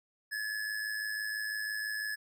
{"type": "tone with amplitude modulation", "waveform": "square", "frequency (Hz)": 1708, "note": "G#6", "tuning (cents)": 48, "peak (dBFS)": -32, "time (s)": [0.31, 2.16], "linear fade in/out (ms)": 20, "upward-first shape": "sine", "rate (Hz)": 106, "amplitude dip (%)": 55, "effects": []}